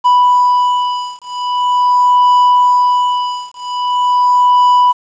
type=beating tone pair; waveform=triangle; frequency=987.8 / 988.23 Hz; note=B5 / B5; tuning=0 / +1 cents; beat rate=0.43 Hz; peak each=-10 dBFS; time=0.04-4.93 s; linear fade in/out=20 ms; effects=resampled to 16000 Hz + 7-bit